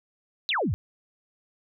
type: exponential sweep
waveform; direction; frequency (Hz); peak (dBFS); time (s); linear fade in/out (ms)
sine; down; 4186 to 73.42; -23; 0.49-0.74; 0
effects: none